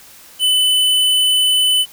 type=tone; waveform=square; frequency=3010 Hz; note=F#7; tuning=29 cents sharp; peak=-12 dBFS; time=0.39-1.86 s; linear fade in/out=50 ms; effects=white hiss -42 dBFS RMS until 1.92 s